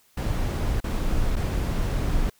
brown noise with dropouts, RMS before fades -24 dBFS, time 0.17-2.3 s, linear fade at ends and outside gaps 5 ms, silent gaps 0.804-0.84 / 1.357-1.364 s, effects white hiss -61 dBFS RMS until 2.39 s

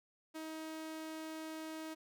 sawtooth tone, 316.7 Hz, D#4, 31 cents sharp, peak -39 dBFS, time 0.34-1.95 s, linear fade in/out 20 ms, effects none

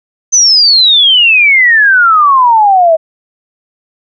sine exponential sweep, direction down, 6200 to 628 Hz, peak -3 dBFS, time 0.32-2.97 s, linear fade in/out 20 ms, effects none

